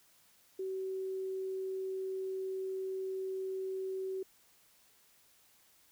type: tone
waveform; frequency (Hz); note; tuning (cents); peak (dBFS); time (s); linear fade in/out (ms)
sine; 380; F#4; +46; -35; 0.59-4.23; 5
effects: white hiss -66 dBFS RMS until 5.91 s